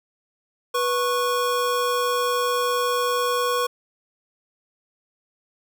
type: tone pair together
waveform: square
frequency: 490.3 / 1100.7 Hz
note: B4 / C#6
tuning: -13 / -13 cents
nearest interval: octave + major second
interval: 1400 cents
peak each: -24 dBFS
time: 0.74-3.67 s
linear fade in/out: 10 ms
effects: none